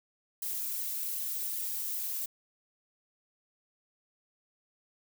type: noise with flanger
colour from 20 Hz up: violet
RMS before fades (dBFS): -35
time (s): 0.42-2.26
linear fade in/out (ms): 5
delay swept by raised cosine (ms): 0.97 to 3.87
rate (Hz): 2.6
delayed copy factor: +0.8
effects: none